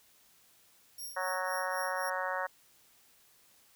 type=tone with tremolo; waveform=5% pulse; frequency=5590 Hz; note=F8; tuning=1 cent sharp; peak=-33 dBFS; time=0.98-2.1 s; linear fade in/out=5 ms; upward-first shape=triangle; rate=3.9 Hz; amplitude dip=85%
type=harmonic tone; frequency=185 Hz; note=F#3; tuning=in tune; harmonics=3 / 4 / 5 / 6 / 7 / 8 / 9 / 10; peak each=-38 / -41 / -39 / -39 / -43 / -40 / -42 / -41 dBFS; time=1.16-2.47 s; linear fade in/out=10 ms
effects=white hiss -64 dBFS RMS until 3.75 s